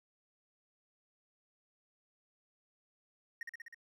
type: tone with echo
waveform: triangle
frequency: 1864.7 Hz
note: A#6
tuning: in tune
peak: -37 dBFS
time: 3.41-3.43 s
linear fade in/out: 2 ms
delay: 63 ms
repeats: 5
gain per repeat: -2 dB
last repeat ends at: 3.745 s
effects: none